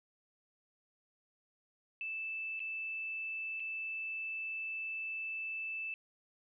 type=tone with dropouts; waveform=sine; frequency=2637 Hz; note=E7; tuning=in tune; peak=-37 dBFS; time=2.01-5.94 s; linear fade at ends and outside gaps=1 ms; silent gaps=2.594-2.602 / 3.598-3.602 s; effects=none